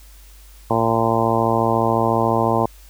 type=harmonic tone; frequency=114.1 Hz; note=A#2; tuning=37 cents flat; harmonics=1 / 2 / 3 / 4 / 5 / 6 / 7 / 8 / 9; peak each=-24 / -24 / -24 / -24 / -24 / -24 / -24 / -24 / -24 dBFS; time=0.7-2.66 s; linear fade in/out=5 ms; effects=added 50 Hz sine -42 dBFS peak until 2.89 s + white hiss -50 dBFS RMS until 2.89 s